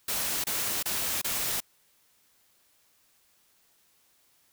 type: noise bursts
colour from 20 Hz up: white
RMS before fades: -30 dBFS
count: 4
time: 0.08-1.604 s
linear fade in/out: 5 ms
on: 360 ms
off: 28 ms
effects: white hiss -66 dBFS RMS until 4.52 s